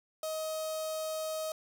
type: tone with notch filter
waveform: sawtooth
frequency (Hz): 630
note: D#5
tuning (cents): +21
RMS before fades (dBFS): -36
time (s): 0.23-1.52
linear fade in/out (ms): 2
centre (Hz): 2000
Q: 0.69
effects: none